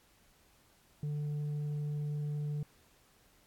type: tone with tanh clipping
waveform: triangle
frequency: 147.9 Hz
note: D3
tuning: 13 cents sharp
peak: -34 dBFS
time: 1.03-2.63 s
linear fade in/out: 2 ms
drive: 8 dB
effects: pink hiss -66 dBFS RMS until 3.46 s + AAC 64 kbps